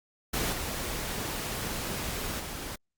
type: noise with level steps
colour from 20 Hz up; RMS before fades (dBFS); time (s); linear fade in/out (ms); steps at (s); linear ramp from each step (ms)
pink; -30 / -34 / -38; 0.33-2.76; 10; 0.52 / 2.39; 10
effects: Opus 48 kbps